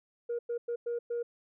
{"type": "tone bursts at uneven times", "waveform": "sine", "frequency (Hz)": 474, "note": "A#4", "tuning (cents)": 29, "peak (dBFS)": -29, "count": 5, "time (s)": [[0.29, 0.39], [0.49, 0.58], [0.68, 0.76], [0.86, 0.99], [1.1, 1.23]], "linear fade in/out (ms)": 10, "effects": ["tanh soft clip ceiling -28 dBFS"]}